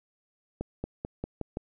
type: accelerating click train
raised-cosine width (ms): 2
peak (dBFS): -19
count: 6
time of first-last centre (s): 0.61-1.571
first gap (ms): 230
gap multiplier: 0.91
effects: none